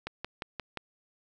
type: click train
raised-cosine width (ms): 0.3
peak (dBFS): -19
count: 5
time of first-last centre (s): 0.07-0.773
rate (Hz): 5.69
effects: none